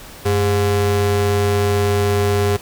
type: ring-modulated tone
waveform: square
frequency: 155.56 Hz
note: D#3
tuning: in tune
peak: -12 dBFS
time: 0.25-2.57 s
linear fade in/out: 10 ms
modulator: 251 Hz
effects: pink hiss -38 dBFS RMS until 2.61 s